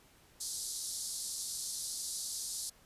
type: band-pass noise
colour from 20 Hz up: white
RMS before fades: -40 dBFS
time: 0.4-2.7 s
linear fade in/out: 10 ms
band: 4000 to 11000 Hz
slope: 48 dB/octave
effects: pink hiss -63 dBFS RMS until 2.85 s + resampled to 32000 Hz